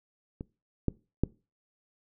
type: clicks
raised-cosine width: 3 ms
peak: -24 / -13 / -11 dBFS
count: 3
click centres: 0.409 / 0.883 / 1.236 s
effects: noise-tail reverb RT60 0.3 s tail -22 dB re dry